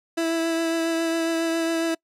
30% pulse tone with vibrato, 329.6 Hz, E4, in tune, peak -19 dBFS, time 0.17-1.95 s, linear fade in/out 10 ms, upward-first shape triangle, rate 7.3 Hz, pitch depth 17 cents each way, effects noise-tail reverb RT60 0.1 s tail -26 dB re dry + low-pass 11000 Hz 12 dB/octave

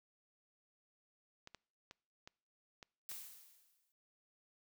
clicks, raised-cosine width 0.2 ms, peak -34 dBFS, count 6, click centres 1.474 / 1.547 / 1.911 / 2.275 / 2.828 / 3.116 s
blue noise with exponential decay, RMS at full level -45 dBFS, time 3.09-3.92 s, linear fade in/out 0 ms, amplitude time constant 180 ms
effects noise-tail reverb RT60 0.6 s tail -26 dB re dry

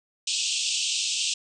pink band-pass noise, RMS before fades -27 dBFS, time 0.27-1.34 s, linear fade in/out 5 ms, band 2600 to 8400 Hz, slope 96 dB/octave, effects none

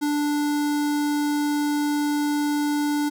square tone with notch filter, 293.7 Hz, D4, in tune, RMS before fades -23 dBFS, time 0.01-3.1 s, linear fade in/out 20 ms, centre 2500 Hz, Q 1.8, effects none

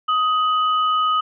sine tone pair together, 1253.8 / 2976 Hz, D#6 / F#7, +13 / +9 cents, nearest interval octave + minor third, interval 1496 cents, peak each -16 / -27 dBFS, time 0.08-1.21 s, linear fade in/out 10 ms, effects none

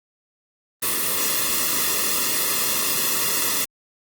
white noise with comb filter, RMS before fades -22 dBFS, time 0.82-3.65 s, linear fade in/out 10 ms, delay 1.3 ms, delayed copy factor -0.85, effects Opus 32 kbps

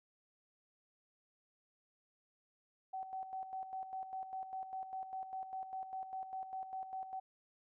sine tone with tremolo, 760 Hz, F#5, 46 cents sharp, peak -39 dBFS, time 2.93-7.2 s, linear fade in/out 10 ms, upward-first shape square, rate 5 Hz, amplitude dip 60%, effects none

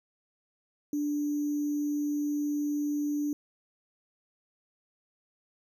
sine tone with sample-and-hold, 293.7 Hz, D4, in tune, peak -27 dBFS, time 0.93-3.33 s, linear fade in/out 2 ms, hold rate 6300 Hz, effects none

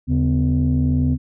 sine tone cluster, 77.5 / 139.7 / 252.3 Hz, D#2 / C#3 / B3, -6 / +14 / +37 cents, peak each -18 dBFS, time 0.07-1.18 s, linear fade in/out 50 ms, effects tanh soft clip ceiling -10 dBFS

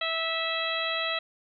harmonic tone, 654 Hz, E5, 14 cents flat, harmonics 1 / 2 / 3 / 4 / 5 / 6, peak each -34 / -34 / -34 / -34 / -34 / -34 dBFS, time 0.01-1.19 s, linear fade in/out 5 ms, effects none

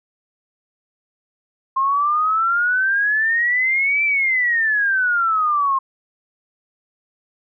sine exponential two-way sweep, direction up then down, 1059 to 2349 to 1059 Hz, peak -15 dBFS, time 1.76-5.79 s, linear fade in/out 10 ms, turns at 4.04 s, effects none

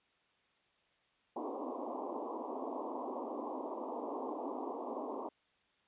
pink band-pass noise, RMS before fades -41 dBFS, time 1.36-5.29 s, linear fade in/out 5 ms, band 240 to 1100 Hz, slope 96 dB/octave, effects white hiss -73 dBFS RMS until 5.87 s + resampled to 8000 Hz

